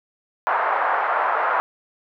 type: band-pass noise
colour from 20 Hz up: pink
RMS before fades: -21 dBFS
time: 0.47-1.6 s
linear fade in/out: 0 ms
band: 690 to 1500 Hz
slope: 24 dB/octave
effects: none